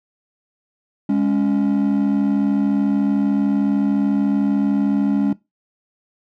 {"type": "tone pair together", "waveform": "triangle", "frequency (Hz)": [205.6, 279.2], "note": ["G#3", "C#4"], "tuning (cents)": [-17, 13], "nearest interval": "perfect fourth", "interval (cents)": 530, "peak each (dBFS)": -15, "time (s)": [1.09, 5.33], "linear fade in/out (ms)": 5, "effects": ["noise-tail reverb RT60 0.2 s tail -20 dB re dry", "tanh soft clip ceiling -9 dBFS"]}